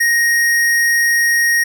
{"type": "tone", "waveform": "square", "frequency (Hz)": 1871, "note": "A#6", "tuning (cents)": 6, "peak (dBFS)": -12, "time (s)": [0, 1.64], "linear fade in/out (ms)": 10, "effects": []}